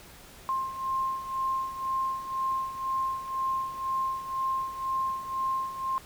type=beating tone pair; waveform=sine; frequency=1057 / 1059 Hz; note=C6 / C6; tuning=+17 / +21 cents; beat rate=2 Hz; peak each=-34 / -29 dBFS; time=0.49-5.98 s; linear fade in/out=0 ms; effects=pink hiss -50 dBFS RMS until 6.05 s